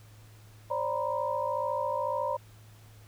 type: tone cluster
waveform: sine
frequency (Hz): 533 / 587 / 945 / 1007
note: C5 / D5 / A#5 / B5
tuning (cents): +32 / -1 / +23 / +33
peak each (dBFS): -34 / -33 / -32 / -36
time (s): 0.7-2.37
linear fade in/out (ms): 10
effects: added 107 Hz sine -51 dBFS peak until 3.07 s + pink hiss -59 dBFS RMS until 3.07 s